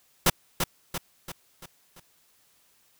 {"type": "noise with echo", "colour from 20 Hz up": "pink", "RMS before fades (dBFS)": -19, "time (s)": [0.26, 0.3], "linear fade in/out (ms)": 5, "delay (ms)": 340, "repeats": 5, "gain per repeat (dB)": -6, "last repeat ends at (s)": 2, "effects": ["white hiss -64 dBFS RMS until 2.99 s"]}